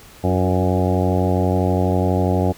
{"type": "harmonic tone with a mistuned harmonic", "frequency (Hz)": 92.2, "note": "F#2", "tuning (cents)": -6, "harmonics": [1, 2, 3, 4, 5, 6, 7, 8, 9], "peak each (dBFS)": [-19, -22, -24, -25, -26, -27, -27, -28, -29], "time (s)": [0.23, 2.53], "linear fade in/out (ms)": 20, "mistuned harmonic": 4, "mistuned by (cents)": -30, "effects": ["pink hiss -44 dBFS RMS until 2.57 s"]}